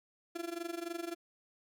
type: tone with amplitude modulation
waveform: 35% pulse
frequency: 340 Hz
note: F4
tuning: 46 cents flat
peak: -33 dBFS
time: 0.35-1.15 s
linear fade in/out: 10 ms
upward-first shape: sine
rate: 23.5 Hz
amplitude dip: 85%
effects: none